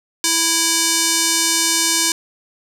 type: tone with band-pass filter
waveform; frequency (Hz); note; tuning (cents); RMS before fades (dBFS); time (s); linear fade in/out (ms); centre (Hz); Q
square; 330; E4; +2; -17; 0.24-2.12; 2; 6900; 1.4
effects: 7-bit